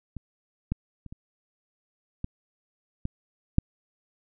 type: clicks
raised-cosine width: 5 ms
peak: -24 / -14 / -29 / -28 / -18 / -17 / -6 dBFS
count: 7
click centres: 0.167 / 0.72 / 1.063 / 1.125 / 2.244 / 3.054 / 3.584 s
effects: none